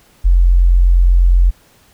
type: tone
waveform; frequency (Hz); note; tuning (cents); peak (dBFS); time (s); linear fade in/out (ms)
sine; 44.1; F1; +18; -6; 0.24-1.51; 20
effects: pink hiss -50 dBFS RMS until 1.93 s